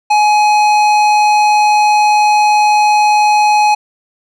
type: tone with tanh clipping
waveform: sine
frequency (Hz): 841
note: G#5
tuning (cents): +22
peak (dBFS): -9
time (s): 0.1-3.75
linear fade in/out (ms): 10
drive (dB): 15
effects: none